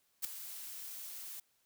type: noise with ADSR envelope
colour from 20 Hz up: blue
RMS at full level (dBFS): -33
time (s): 0.22-1.4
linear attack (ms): 26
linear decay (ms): 5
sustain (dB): -13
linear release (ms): 5
effects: white hiss -75 dBFS RMS until 1.65 s